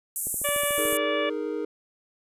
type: band-pass noise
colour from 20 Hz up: white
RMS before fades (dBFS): -30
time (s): 0.16-0.97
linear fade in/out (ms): 0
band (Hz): 7700 to 13000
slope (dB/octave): 48
type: click train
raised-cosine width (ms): 2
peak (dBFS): -27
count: 10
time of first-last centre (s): 0.27-0.927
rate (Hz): 13.7
type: harmonic tone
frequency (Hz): 579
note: D5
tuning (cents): -25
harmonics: 1 / 2 / 3 / 4 / 5 / 6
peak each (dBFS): -27 / -32 / -34 / -33 / -35 / -40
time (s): 0.44-1.3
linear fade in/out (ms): 10
type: chord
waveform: triangle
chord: D# suspended fourth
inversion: none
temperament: equal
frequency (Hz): 311.1 / 415.3 / 466.2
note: D#4 / G#4 / A#4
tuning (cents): 0 / 0 / 0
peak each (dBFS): -30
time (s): 0.78-1.65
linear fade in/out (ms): 5
effects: resampled to 32000 Hz